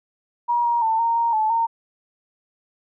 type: tone with pitch steps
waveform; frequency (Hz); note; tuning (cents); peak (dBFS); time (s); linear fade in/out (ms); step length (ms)
sine; 954 / 945 / 892 / 925 / 931 / 868 / 918; A#5 / A#5 / A5 / A#5 / A#5 / A5 / A#5; +40 / +23 / +23 / -14 / -2 / -24 / -27; -17; 0.48-1.67; 20; 170
effects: none